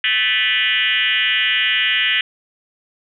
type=tone with frequency modulation; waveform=sine; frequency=2431 Hz; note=D#7; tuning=41 cents flat; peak=-14 dBFS; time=0.04-2.21 s; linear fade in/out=2 ms; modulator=226 Hz; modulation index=3.4; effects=none